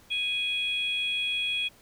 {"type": "tone pair together", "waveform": "sine", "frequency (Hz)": [2490, 3324], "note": ["D#7", "G#7"], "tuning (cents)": [1, 1], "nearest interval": "perfect fourth", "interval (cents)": 500, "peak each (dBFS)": -28, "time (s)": [0.1, 1.69], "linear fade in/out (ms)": 20, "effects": ["tanh soft clip ceiling -20 dBFS", "pink hiss -57 dBFS RMS until 1.81 s"]}